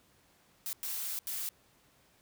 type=noise bursts at uneven times; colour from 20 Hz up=blue; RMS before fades=-37 dBFS; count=3; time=0.66-0.73 / 0.83-1.19 / 1.27-1.49 s; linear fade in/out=0 ms; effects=pink hiss -66 dBFS RMS until 2.21 s + high-pass 60 Hz 12 dB/octave